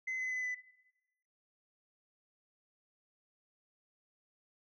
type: tone with pitch steps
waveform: sine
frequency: 2045 / 2030 / 2015 / 1999.4 Hz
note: C7 / B6 / B6 / B6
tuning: -40 / +47 / +34 / +21 cents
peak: -32 dBFS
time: 0.07-0.55 s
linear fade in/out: 10 ms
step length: 120 ms
effects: noise-tail reverb RT60 1.0 s tail -20 dB re dry + tanh soft clip ceiling -33 dBFS